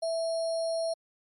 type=tone with sample-and-hold; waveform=sine; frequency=659.3 Hz; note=E5; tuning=in tune; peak=-27 dBFS; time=0.02-0.94 s; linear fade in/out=10 ms; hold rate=4900 Hz; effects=MP3 48 kbps